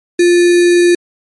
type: tone with sample-and-hold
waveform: sine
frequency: 349.2 Hz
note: F4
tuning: in tune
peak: -5 dBFS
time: 0.19-0.95 s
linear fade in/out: 5 ms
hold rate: 2100 Hz
effects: MP3 48 kbps